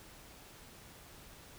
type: silence
effects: pink hiss -55 dBFS RMS until 1.58 s